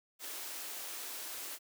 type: high-pass noise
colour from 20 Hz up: white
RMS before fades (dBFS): -43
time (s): 0.19-1.59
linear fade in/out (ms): 50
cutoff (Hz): 270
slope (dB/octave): 48
effects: none